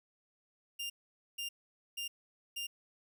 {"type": "tone bursts", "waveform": "sawtooth", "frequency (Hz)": 2800, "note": "F7", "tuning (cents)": 4, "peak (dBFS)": -34, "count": 4, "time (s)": [0.79, 2.67], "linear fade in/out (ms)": 10, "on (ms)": 110, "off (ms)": 480, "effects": []}